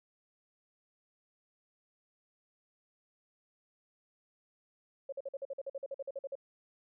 sine tone bursts, 548 Hz, C#5, 20 cents flat, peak -36 dBFS, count 16, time 5.09-6.354 s, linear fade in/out 5 ms, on 34 ms, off 48 ms, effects none

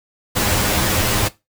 pink noise with comb filter, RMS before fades -18 dBFS, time 0.35-1.29 s, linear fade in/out 20 ms, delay 9.7 ms, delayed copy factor +0.6, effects noise-tail reverb RT60 0.2 s tail -17 dB re dry

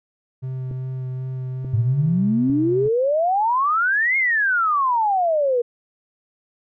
triangle tone with vibrato, 129.4 Hz, C3, 19 cents flat, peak -23 dBFS, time 0.42-2.89 s, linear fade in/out 20 ms, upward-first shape sine, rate 2.6 Hz, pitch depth 13 cents each way
clicks, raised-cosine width 3 ms, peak -22 / -20 / -21 / -26 dBFS, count 4, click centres 0.712 / 1.647 / 2.499 / 2.858 s
sine exponential two-way sweep, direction up then down, 104.3 to 2171 to 467.7 Hz, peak -16 dBFS, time 1.73-5.62 s, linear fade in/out 10 ms, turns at 4.17 s
effects none

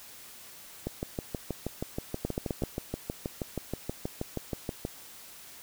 two click trains, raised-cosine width 2 ms, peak -16 / -18 dBFS, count 4 / 26, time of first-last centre 2.25-2.637 / 0.87-4.851 s, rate 7.76 / 6.28 Hz, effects white hiss -49 dBFS RMS until 5.62 s

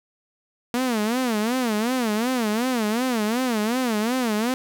sawtooth tone with vibrato, 233.1 Hz, A#3, in tune, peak -17 dBFS, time 0.74-4.54 s, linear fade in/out 0 ms, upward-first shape sine, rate 2.7 Hz, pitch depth 190 cents each way, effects none

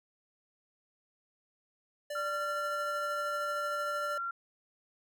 square tone with tremolo, 587.3 Hz, D5, in tune, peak -36 dBFS, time 2.1-4.18 s, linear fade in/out 5 ms, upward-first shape sine, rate 13 Hz, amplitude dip 25%
sine tone, 1375 Hz, F6, 27 cents flat, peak -33 dBFS, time 2.15-4.31 s, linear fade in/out 5 ms
effects none

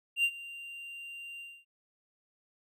triangle tone with ADSR envelope, 2779 Hz, F7, 9 cents flat, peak -21 dBFS, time 0.16-1.65 s, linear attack 79 ms, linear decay 62 ms, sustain -19 dB, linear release 250 ms, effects none

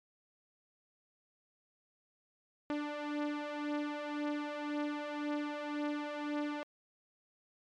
sawtooth beating tone pair, 293.7 / 295.6 Hz, D4 / D4, 0 / +11 cents, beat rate 1.9 Hz, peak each -36 / -33 dBFS, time 2.7-6.63 s, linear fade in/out 0 ms, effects low-pass 3000 Hz 12 dB/octave + MP3 96 kbps

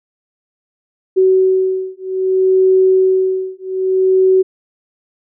sine beating tone pair, 376.2 / 376.82 Hz, F#4 / F#4, +29 / +32 cents, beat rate 0.62 Hz, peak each -13 dBFS, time 1.16-4.43 s, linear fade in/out 20 ms, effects none

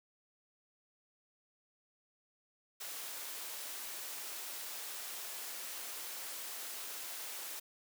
white high-pass noise, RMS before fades -44 dBFS, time 2.8-7.6 s, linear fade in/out 10 ms, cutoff 390 Hz, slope 12 dB/octave, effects none

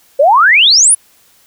sine exponential sweep, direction up, 523.3 to 10900 Hz, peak -4 dBFS, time 0.19-0.95 s, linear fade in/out 10 ms, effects white hiss -49 dBFS RMS until 1.46 s

